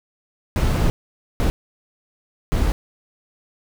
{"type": "noise bursts at uneven times", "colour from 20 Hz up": "brown", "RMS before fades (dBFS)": -18, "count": 3, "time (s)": [[0.56, 0.9], [1.4, 1.5], [2.52, 2.72]], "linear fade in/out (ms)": 0, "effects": []}